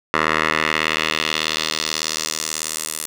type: tone with band-pass filter sweep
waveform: 10% pulse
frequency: 78.3 Hz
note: D#2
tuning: 11 cents sharp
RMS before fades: -22 dBFS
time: 0.14-3.06 s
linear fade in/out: 0 ms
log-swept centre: 1500 to 10000 Hz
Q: 1.5
effects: none